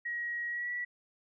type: tone with pitch glide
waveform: sine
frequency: 1900 to 1945.5 Hz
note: A#6 to B6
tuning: +33 to -27 cents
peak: -33 dBFS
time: 0.05-0.85 s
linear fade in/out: 10 ms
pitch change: +40 cents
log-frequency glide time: 0.49-0.71 s
effects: none